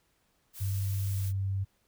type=noise; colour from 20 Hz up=blue; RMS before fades=-44 dBFS; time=0.53-1.33 s; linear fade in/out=50 ms
type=tone with pitch glide; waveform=sine; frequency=98 to 97.04 Hz; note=G2 to G2; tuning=0 to -17 cents; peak=-28 dBFS; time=0.6-1.65 s; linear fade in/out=20 ms; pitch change=-17 cents; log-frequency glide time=1.09-1.26 s
effects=pink hiss -72 dBFS RMS until 1.87 s